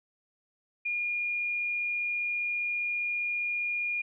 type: tone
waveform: sine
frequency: 2425 Hz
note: D#7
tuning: 45 cents flat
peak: -28 dBFS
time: 0.85-4.02 s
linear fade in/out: 10 ms
effects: none